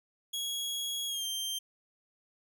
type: tone with pitch glide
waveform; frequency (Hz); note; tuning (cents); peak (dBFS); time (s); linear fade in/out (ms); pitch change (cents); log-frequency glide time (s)
sawtooth; 3322 to 3150; G#7 to G7; 0 to +8; -30; 0.33-1.59; 10; -92; 1.07-1.26
effects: none